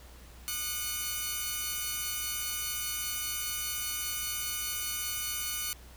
5% pulse tone cluster, 1218 / 1465 / 2195 / 2993 Hz, D#6 / F#6 / C#7 / F#7, -37 / -18 / -18 / +19 cents, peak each -28 dBFS, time 0.48-5.73 s, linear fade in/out 0 ms, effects added 60 Hz sine -50 dBFS peak until 5.96 s + pink hiss -55 dBFS RMS until 5.96 s

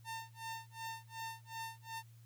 sawtooth tone with tremolo, 903 Hz, A5, 45 cents sharp, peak -37 dBFS, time 0.04-2.03 s, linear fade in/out 50 ms, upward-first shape sine, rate 2.7 Hz, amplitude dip 100%, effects added 115 Hz sine -56 dBFS peak until 2.25 s + white hiss -71 dBFS RMS until 2.25 s

